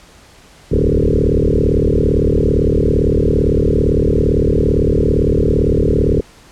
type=tone with frequency modulation; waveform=sine; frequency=174.61 Hz; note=F3; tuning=in tune; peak=-10 dBFS; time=0.71-6.21 s; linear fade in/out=10 ms; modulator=37.7 Hz; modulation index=7.9; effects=pink hiss -44 dBFS RMS until 6.51 s + low-pass 9000 Hz 12 dB/octave